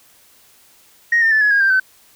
sine tone with pitch steps, 1872 / 1809.3 / 1748.7 / 1690.1 / 1633.4 / 1578.7 / 1525.8 Hz, A#6 / A6 / A6 / G#6 / G#6 / G6 / G6, +7 / +48 / -11 / +30 / -29 / +12 / -47 cents, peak -10 dBFS, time 1.12-1.799 s, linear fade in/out 5 ms, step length 97 ms, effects tanh soft clip ceiling -7 dBFS + white hiss -51 dBFS RMS until 2.15 s

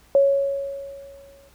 sine tone with exponential decay, 554.4 Hz, C#5, in tune, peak -11 dBFS, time 0.15-1.49 s, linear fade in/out 1 ms, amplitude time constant 290 ms, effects added 60 Hz sine -56 dBFS peak until 1.54 s + pink hiss -56 dBFS RMS until 1.54 s

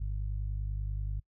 harmonic tone, 50.3 Hz, G1, 45 cents sharp, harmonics 1 / 2 / 3, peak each -32 / -38 / -48 dBFS, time 0-1.2 s, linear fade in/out 10 ms, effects noise-tail reverb RT60 0.1 s tail -24 dB re dry

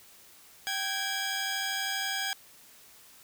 15% pulse tone pair together, 777.3 / 1647 Hz, G5 / G#6, -15 / -15 cents, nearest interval octave + minor second, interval 1300 cents, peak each -28 / -25 dBFS, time 0.67-2.33 s, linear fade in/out 0 ms, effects white hiss -55 dBFS RMS until 3.23 s

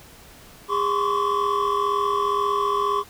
triangle tone cluster, 407.8 / 1031 / 1106 / 1148 Hz, G#4 / C6 / C#6 / D6, -32 / -26 / -4 / -40 cents, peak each -23 dBFS, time 0.68-3.04 s, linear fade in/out 50 ms, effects tanh soft clip ceiling -11 dBFS + pink hiss -47 dBFS RMS until 3.09 s

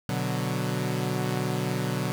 sawtooth chord, B minor, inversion none, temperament equal, 123.47 / 146.83 / 185 Hz, B2 / D3 / F#3, 0 / 0 / 0 cents, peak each -26 / -27 / -27 dBFS, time 0.09-2.12 s, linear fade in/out 0 ms, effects 8-bit

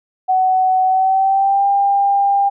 sine tone with pitch glide, 749 to 798.1 Hz, F#5 to G5, +21 to +31 cents, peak -11 dBFS, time 0.28-2.5 s, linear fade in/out 20 ms, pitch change +110 cents, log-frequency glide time 0.84-1.67 s, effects none

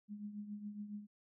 sine tone with tremolo, 207.4 Hz, G#3, 2 cents flat, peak -40 dBFS, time 0.08-1.07 s, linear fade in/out 50 ms, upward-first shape triangle, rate 7.2 Hz, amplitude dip 70%, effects none

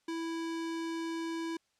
square tone, 329.7 Hz, E4, in tune, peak -35 dBFS, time 0.08-1.57 s, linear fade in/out 5 ms, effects white hiss -75 dBFS RMS until 1.79 s + low-pass 7000 Hz 12 dB/octave

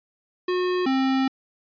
square tone pair in turn, 362.8 / 265.1 Hz, F#4 / C4, -34 / +23 cents, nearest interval perfect fourth, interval 543 cents, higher first, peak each -22 / -20 dBFS, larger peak second, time 0.48-0.86 / 0.86-1.28 s, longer second, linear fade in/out 5 ms, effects resampled to 11025 Hz

